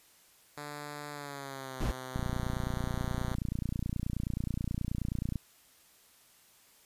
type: tone with pitch glide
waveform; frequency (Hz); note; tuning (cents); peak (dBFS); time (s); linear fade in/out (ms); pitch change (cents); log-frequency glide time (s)
5% pulse; 146.83 to 129.31; D3 to C3; 0 to -20; -29; 0.57-3.35; 5; -220; 1.12-1.8
type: noise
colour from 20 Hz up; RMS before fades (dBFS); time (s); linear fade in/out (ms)
brown; -31; 1.8-1.92; 10
type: click train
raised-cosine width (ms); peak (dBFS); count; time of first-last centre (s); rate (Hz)
5; -21; 95; 2.16-5.357; 29.4
effects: white hiss -62 dBFS RMS until 6.85 s + resampled to 32000 Hz